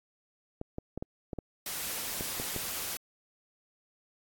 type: clicks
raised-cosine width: 2 ms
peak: -23 dBFS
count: 9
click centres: 0.614 / 0.784 / 0.976 / 1.025 / 1.332 / 1.387 / 2.209 / 2.399 / 2.563 s
type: noise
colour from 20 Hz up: white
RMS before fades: -36 dBFS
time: 1.66-2.97 s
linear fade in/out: 2 ms
effects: AAC 64 kbps